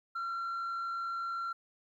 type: tone with frequency modulation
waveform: sine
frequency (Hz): 1366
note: F6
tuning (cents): -39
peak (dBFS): -31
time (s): 0.15-1.53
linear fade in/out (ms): 10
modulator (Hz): 70.9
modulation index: 0.26
effects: tanh soft clip ceiling -33 dBFS + 12-bit